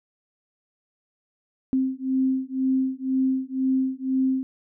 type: beating tone pair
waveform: sine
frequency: 261.6 / 263.6 Hz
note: C4 / C4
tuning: 0 / +13 cents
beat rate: 2 Hz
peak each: -24 dBFS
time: 1.73-4.43 s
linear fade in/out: 0 ms
effects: none